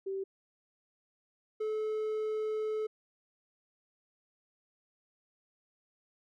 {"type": "tone pair in turn", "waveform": ["sine", "triangle"], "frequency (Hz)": [387.4, 432.2], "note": ["G4", "A4"], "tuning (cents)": [-20, -31], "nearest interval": "major second", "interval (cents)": 189, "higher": "second", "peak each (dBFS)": [-33, -29], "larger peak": "second", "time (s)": [[0.06, 0.24], [1.6, 2.87]], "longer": "second", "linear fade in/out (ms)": 10, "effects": []}